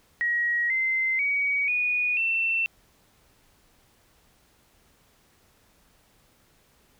sine tone with pitch steps, 1900 / 2072 / 2259 / 2464 / 2687 Hz, A#6 / C7 / C#7 / D#7 / E7, +33 / -17 / +32 / -17 / +33 cents, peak -22 dBFS, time 0.21-2.66 s, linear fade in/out 0 ms, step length 490 ms, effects pink hiss -62 dBFS RMS until 6.99 s

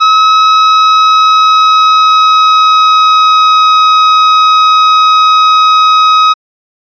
45% pulse tone with pitch glide, 1282 to 1267.3 Hz, E6 to D#6, -49 to +31 cents, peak -3 dBFS, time 0-6.34 s, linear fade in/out 20 ms, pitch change -20 cents, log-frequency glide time 0.39-3.73 s, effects resampled to 11025 Hz

